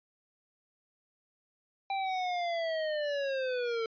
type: linear sweep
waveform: square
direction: down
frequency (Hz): 790 to 445.7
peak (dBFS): -31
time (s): 1.9-3.86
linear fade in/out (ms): 2
effects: resampled to 11025 Hz